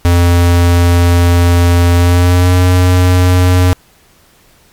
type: tone with pitch glide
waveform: square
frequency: 86.9 to 90.49 Hz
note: F2 to F#2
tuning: -8 to -38 cents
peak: -6 dBFS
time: 0.05-3.73 s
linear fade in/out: 0 ms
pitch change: +70 cents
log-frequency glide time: 1.94-2.59 s
effects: pink hiss -47 dBFS RMS until 4.72 s + MP3 96 kbps